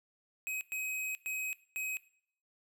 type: tone bursts at uneven times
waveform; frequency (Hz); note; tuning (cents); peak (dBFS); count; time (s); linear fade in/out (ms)
square; 2533; D#7; +30; -35; 4; 0.47-0.61 / 0.72-1.15 / 1.26-1.53 / 1.76-1.97; 0
effects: noise-tail reverb RT60 0.6 s tail -19 dB re dry